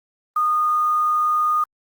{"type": "tone with quantisation", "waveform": "sine", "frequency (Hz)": 1228, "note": "D#6", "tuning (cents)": -23, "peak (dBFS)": -16, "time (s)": [0.36, 1.64], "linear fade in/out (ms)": 5, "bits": 7, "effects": ["Opus 32 kbps"]}